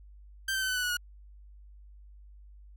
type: tone with pitch steps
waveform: sawtooth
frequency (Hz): 1568 / 1547.3 / 1526.9 / 1506.7 / 1486.8 / 1467.2 / 1447.9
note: G6 / G6 / G6 / F#6 / F#6 / F#6 / F#6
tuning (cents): 0 / -23 / -46 / +31 / +8 / -15 / -38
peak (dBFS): -25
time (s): 0.48-0.97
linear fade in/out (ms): 5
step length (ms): 70
effects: added 50 Hz sine -49 dBFS peak until 2.76 s